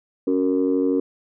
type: chord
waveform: sine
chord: F# major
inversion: second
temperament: just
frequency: 277.5 / 370 / 462.5 Hz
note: C#4 / F#4 / A#4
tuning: +2 / 0 / -14 cents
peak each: -19 / -23 / -22 dBFS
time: 0.27-1 s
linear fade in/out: 5 ms
effects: tanh soft clip ceiling -10 dBFS